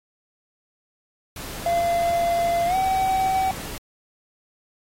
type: noise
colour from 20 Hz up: pink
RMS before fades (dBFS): -35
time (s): 1.36-3.78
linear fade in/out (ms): 2
type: tone with pitch glide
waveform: triangle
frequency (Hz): 686 to 761.2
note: F5 to F#5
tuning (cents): -31 to +49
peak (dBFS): -17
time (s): 1.66-3.51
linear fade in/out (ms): 2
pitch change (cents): +180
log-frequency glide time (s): 2.66-2.76
effects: AAC 48 kbps